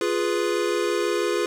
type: chord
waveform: square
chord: F diminished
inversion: none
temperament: equal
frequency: 349.2 / 415.3 / 493.9 Hz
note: F4 / Ab4 / Cb5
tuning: 0 / 0 / 0 cents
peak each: -26 / -26 / -28 dBFS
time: 0.01-1.46 s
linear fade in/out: 2 ms
effects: low-pass 9000 Hz 12 dB/octave + 8-bit